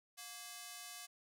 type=ring-modulated tone; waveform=5% pulse; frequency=932.3 Hz; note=A#5; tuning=in tune; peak=-33 dBFS; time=0.17-1.07 s; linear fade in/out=20 ms; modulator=220 Hz; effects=none